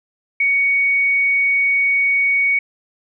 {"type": "tone", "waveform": "sine", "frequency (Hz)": 2235, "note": "C#7", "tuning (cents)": 14, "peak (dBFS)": -13, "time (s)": [0.4, 2.59], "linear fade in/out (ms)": 5, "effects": []}